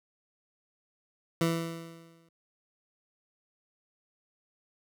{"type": "tone with exponential decay", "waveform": "20% pulse", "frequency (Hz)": 165.9, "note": "E3", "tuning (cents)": 11, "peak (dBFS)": -18, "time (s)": [1.41, 2.29], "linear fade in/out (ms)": 2, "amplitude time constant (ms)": 190, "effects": []}